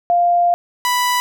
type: tone pair in turn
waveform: sine / sawtooth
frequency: 698.5 / 987.8 Hz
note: F5 / B5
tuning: 0 / 0 cents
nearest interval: tritone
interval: 600 cents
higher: second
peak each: -11 dBFS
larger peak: neither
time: 0.1-0.54 / 0.85-1.2 s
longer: first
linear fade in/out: 0 ms
effects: none